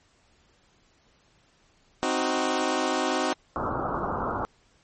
15% pulse chord, C diminished, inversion none, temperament equal, 261.6 / 311.1 / 370 Hz, C4 / Eb4 / Gb4, 0 / 0 / 0 cents, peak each -22 dBFS, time 2.03-3.33 s, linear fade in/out 0 ms
white low-pass noise, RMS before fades -29 dBFS, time 3.56-4.45 s, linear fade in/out 0 ms, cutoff 1400 Hz, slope 96 dB/octave
effects pink hiss -63 dBFS RMS until 4.83 s + MP3 32 kbps

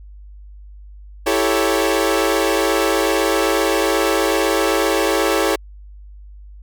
sawtooth chord, A dominant seventh, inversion second, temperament equal, 329.6 / 392 / 440 / 554.4 Hz, E4 / G4 / A4 / C#5, 0 / 0 / 0 / 0 cents, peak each -17 dBFS, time 1.26-5.56 s, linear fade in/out 10 ms, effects added 50 Hz sine -36 dBFS peak until 6.62 s

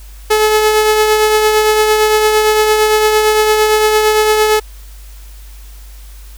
sawtooth tone with tremolo, 429.5 Hz, A4, 42 cents flat, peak -3 dBFS, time 0.3-4.6 s, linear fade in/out 10 ms, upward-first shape triangle, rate 8.8 Hz, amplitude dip 40%, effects added 50 Hz sine -31 dBFS peak until 6.37 s + white hiss -43 dBFS RMS until 6.37 s

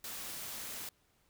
white noise, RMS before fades -43 dBFS, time 0.04-0.89 s, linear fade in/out 2 ms, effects pink hiss -72 dBFS RMS until 1.29 s

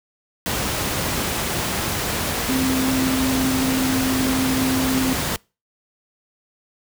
sine tone in noise, 261.6 Hz, C4, in tune, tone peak -19 dBFS, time 2.49-5.13 s, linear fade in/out 0 ms, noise pink, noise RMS -23 dBFS, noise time 0.46-5.36 s, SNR +1 dB, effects noise-tail reverb RT60 0.3 s tail -25 dB re dry + high-pass 60 Hz 12 dB/octave

